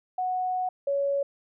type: tone pair in turn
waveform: sine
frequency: 737 / 560.1 Hz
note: F#5 / C#5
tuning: -7 / +18 cents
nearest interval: perfect fourth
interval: 475 cents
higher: first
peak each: -25 / -23 dBFS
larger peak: second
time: 0.18-0.69 / 0.87-1.23 s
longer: first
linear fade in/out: 5 ms
effects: none